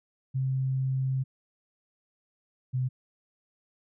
sine tone pair in turn, 132.1 / 128.12 Hz, C3 / C3, +17 / -36 cents, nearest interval minor second, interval 53 cents, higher first, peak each -25 dBFS, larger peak neither, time 0.34-1.24 / 2.73-2.89 s, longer first, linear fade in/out 20 ms, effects none

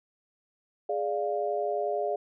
sine chord, D diminished, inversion second, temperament equal, 415.3 / 587.3 / 698.5 Hz, Ab4 / D5 / F5, 0 / 0 / 0 cents, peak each -31 dBFS, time 0.89-2.16 s, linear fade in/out 5 ms, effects none

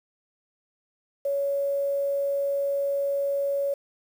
sine tone with quantisation, 560 Hz, C#5, 18 cents sharp, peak -23 dBFS, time 1.25-3.74 s, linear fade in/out 5 ms, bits 8, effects none

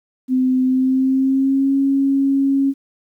sine tone with pitch glide, 257.1 to 274 Hz, C4 to C#4, -30 to -20 cents, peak -13 dBFS, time 0.28-2.74 s, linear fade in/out 50 ms, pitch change +110 cents, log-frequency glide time 0.63-1.76 s, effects 9-bit

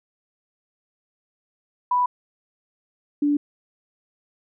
sine tone pair in turn, 987.8 / 290.9 Hz, B5 / D4, 0 / -16 cents, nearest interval octave + major sixth, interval 2116 cents, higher first, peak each -17 dBFS, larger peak neither, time 1.91-2.06 / 3.22-3.37 s, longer neither, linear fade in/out 5 ms, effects none

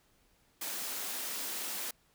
white high-pass noise, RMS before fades -38 dBFS, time 0.61-1.91 s, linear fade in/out 5 ms, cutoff 190 Hz, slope 48 dB/octave, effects pink hiss -69 dBFS RMS until 2.14 s

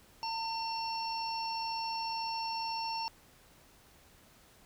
harmonic tone with a mistuned harmonic, 906 Hz, A#5, 50 cents flat, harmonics 1 / 3 / 5 / 6, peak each -35 / -45 / -46 / -40 dBFS, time 0.23-3.08 s, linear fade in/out 0 ms, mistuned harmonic 5, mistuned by -34 cents, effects pink hiss -61 dBFS RMS until 4.65 s

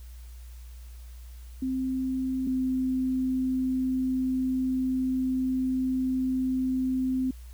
sine tone pair in turn, 260.8 / 258.7 Hz, C4 / C4, -5 / -19 cents, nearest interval unison, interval 14 cents, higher first, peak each -26 / -24 dBFS, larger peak second, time 1.62-2.47 / 2.47-7.31 s, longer second, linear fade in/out 5 ms, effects added 60 Hz sine -41 dBFS peak until 7.53 s + white hiss -58 dBFS RMS until 7.53 s

